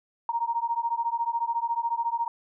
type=beating tone pair; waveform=sine; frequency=926 / 940 Hz; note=A#5 / A#5; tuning=-12 / +14 cents; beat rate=14 Hz; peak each=-28 dBFS; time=0.29-2.28 s; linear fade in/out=2 ms; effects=none